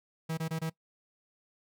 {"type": "tone bursts", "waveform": "45% pulse", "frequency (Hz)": 161.2, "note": "E3", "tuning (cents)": -38, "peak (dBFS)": -31, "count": 4, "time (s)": [0.29, 0.699], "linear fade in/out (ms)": 10, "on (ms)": 85, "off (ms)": 23, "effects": ["noise-tail reverb RT60 0.1 s tail -21 dB re dry"]}